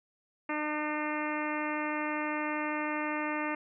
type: harmonic tone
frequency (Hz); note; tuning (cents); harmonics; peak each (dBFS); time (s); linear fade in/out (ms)
302.1; D4; +49; 1 / 2 / 3 / 4 / 5 / 6 / 7 / 8 / 9; -35 / -39 / -38 / -39 / -43 / -40 / -40 / -44 / -46; 0.49-3.55; 5
effects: none